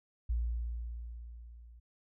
sine tone with level ramp, 58.27 Hz, A#1, in tune, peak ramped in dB -28 to -52 dBFS, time 0.29-1.8 s, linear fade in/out 10 ms, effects none

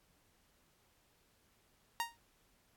sawtooth tone with exponential decay, 932.3 Hz, A#5, in tune, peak -27 dBFS, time 2-2.17 s, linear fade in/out 0 ms, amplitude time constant 35 ms, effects pink hiss -72 dBFS RMS until 2.76 s + AAC 64 kbps

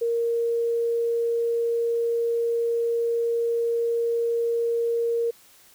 sine tone, 466.2 Hz, A#4, in tune, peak -21 dBFS, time 0.01-5.31 s, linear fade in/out 10 ms, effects white hiss -54 dBFS RMS until 5.74 s

